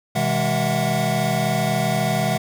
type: tone cluster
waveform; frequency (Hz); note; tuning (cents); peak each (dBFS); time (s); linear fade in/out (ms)
square; 127.5 / 160.2 / 204.2 / 661 / 736; C3 / E3 / G#3 / E5 / F#5; -44 / -49 / -29 / +5 / -9; -26; 0.15-2.38; 10
effects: none